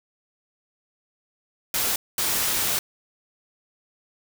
white noise bursts at uneven times, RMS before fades -24 dBFS, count 2, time 1.74-1.96 / 2.18-2.79 s, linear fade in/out 2 ms, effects none

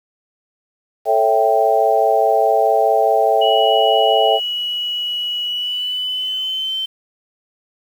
sine chord, A dominant seventh, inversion none, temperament equal, 440 / 554.4 / 659.3 / 784 Hz, A4 / C#5 / E5 / G5, 0 / 0 / 0 / 0 cents, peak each -18 / -20 / -16 / -16 dBFS, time 1.05-4.4 s, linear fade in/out 50 ms
sine tone with pitch glide, 2927 to 3092 Hz, F#7 to G7, -19 to -24 cents, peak -19 dBFS, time 3.41-6.86 s, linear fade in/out 10 ms, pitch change +95 cents, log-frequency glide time 5.44-6.75 s
effects 7-bit

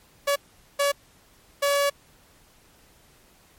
sawtooth tone bursts at uneven times, 567 Hz, C#5, 39 cents sharp, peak -16 dBFS, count 3, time 0.27-0.36 / 0.79-0.92 / 1.62-1.9 s, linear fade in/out 10 ms, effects pink hiss -57 dBFS RMS until 3.58 s + MP3 64 kbps

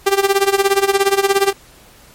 sawtooth tone with tremolo, 394.3 Hz, G4, 10 cents sharp, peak -5 dBFS, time 0.06-1.53 s, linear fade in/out 10 ms, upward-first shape sine, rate 17 Hz, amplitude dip 85%, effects pink hiss -45 dBFS RMS until 2.14 s + MP3 64 kbps

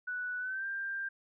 sine tone with pitch glide, 1481 to 1587.3 Hz, F#6 to G6, +1 to +21 cents, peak -34 dBFS, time 0.07-1.09 s, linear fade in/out 10 ms, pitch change +120 cents, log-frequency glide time 0.39-0.66 s, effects none

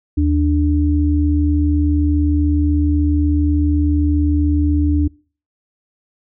sine tone pair together, 78 / 294.5 Hz, D#2 / D4, +5 / +5 cents, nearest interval octave + major seventh, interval 2300 cents, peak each -14 / -16 dBFS, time 0.17-5.08 s, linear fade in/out 10 ms, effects noise-tail reverb RT60 0.4 s tail -24 dB re dry

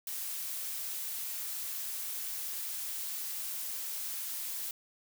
blue noise, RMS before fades -38 dBFS, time 0.07-4.71 s, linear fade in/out 2 ms, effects none

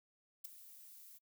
violet noise with ADSR envelope, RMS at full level -41 dBFS, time 0.44-1.19 s, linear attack 12 ms, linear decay 7 ms, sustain -16 dB, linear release 25 ms, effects noise-tail reverb RT60 0.1 s tail -26 dB re dry

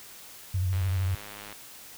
sine tone with vibrato, 92.5 Hz, F#2, in tune, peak -24 dBFS, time 0.54-1.15 s, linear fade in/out 5 ms, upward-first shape square, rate 13 Hz, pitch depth 52 cents each way
click train, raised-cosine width 0.3 ms, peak -26 dBFS, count 83, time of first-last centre 0.73-1.526 s, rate 103 Hz
effects white hiss -47 dBFS RMS until 1.97 s

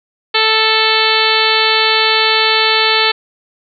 harmonic tone, 440 Hz, A4, in tune, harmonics 1 / 2 / 3 / 4 / 5 / 6 / 7 / 8 / 9 / 10, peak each -19 / -19 / -19 / -19 / -19 / -19 / -19 / -19 / -19 / -19 dBFS, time 0.34-3.12 s, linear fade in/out 10 ms, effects none

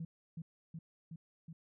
sine tone with echo, 163.4 Hz, E3, 15 cents flat, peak -38 dBFS, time 0-0.05 s, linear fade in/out 5 ms, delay 370 ms, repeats 4, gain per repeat -2 dB, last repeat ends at 1.53 s, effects tanh soft clip ceiling -34 dBFS

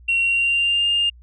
sine tone with pitch glide, 2739 to 2813 Hz, F7 to F7, -34 to +12 cents, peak -15 dBFS, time 0.08-1.1 s, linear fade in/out 10 ms, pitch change +46 cents, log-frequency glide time 0.2-0.88 s, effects tanh soft clip ceiling -12 dBFS + added 60 Hz sine -43 dBFS peak until 1.22 s

